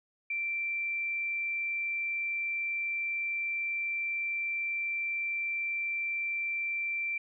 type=tone; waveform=sine; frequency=2349 Hz; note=D7; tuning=in tune; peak=-30 dBFS; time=0.3-7.18 s; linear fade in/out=5 ms; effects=none